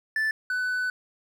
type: tone pair in turn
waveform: triangle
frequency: 1757 / 1498.2 Hz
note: A6 / F#6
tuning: -3 / +21 cents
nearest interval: minor third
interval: 276 cents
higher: first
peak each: -21 / -23 dBFS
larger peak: first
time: 0.16-0.31 / 0.5-0.9 s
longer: second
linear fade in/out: 2 ms
effects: none